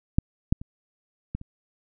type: clicks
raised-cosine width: 5 ms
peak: -6 / -7 / -25 / -17 / -28 dBFS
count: 5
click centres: 0.185 / 0.525 / 0.615 / 1.35 / 1.414 s
effects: none